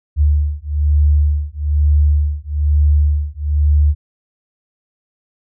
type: beating tone pair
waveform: sine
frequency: 73.42 / 74.52 Hz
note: D2 / D2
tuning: 0 / +26 cents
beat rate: 1.1 Hz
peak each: -14 dBFS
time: 0.16-3.95 s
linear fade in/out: 50 ms
effects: none